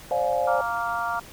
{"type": "chord", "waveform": "sine", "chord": "D half-diminished seventh", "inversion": "third", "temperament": "just", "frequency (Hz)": [528.6, 587.3, 704.8, 845.8], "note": ["C5", "D5", "F5", "Ab5"], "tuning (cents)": [18, 0, 16, 31], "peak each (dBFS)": [-26, -27, -25, -30], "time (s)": [0.11, 0.61], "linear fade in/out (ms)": 2}
{"type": "harmonic tone", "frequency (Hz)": 233.1, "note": "A#3", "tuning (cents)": 0, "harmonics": [3, 4, 5, 6], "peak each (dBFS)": [-30, -30, -30, -30], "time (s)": [0.47, 1.2], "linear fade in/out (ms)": 10}
{"effects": ["pink hiss -45 dBFS RMS until 1.32 s"]}